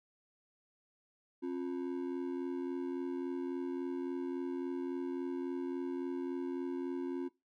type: ring-modulated tone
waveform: triangle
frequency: 311.7 Hz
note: D#4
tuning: 3 cents sharp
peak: -30 dBFS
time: 1.42-7.29 s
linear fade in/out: 20 ms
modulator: 41.8 Hz
effects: noise-tail reverb RT60 0.2 s tail -18 dB re dry